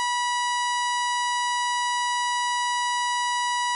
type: harmonic tone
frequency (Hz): 974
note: B5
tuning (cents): -24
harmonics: 1 / 2 / 3 / 4 / 5 / 6 / 7 / 8 / 9 / 10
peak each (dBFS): -24 / -30 / -34 / -36 / -38 / -40 / -41 / -42 / -43 / -44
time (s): 0-3.75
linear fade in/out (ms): 0
effects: none